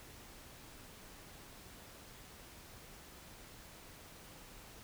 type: silence
effects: pink hiss -55 dBFS RMS until 4.83 s